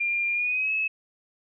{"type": "tone with pitch glide", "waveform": "sine", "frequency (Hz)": [2398, 2585], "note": ["D7", "E7"], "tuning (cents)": [36, -34], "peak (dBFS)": -23, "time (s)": [0, 0.88], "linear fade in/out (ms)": 10, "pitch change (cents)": 130, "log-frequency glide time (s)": [0.33, 0.72], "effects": []}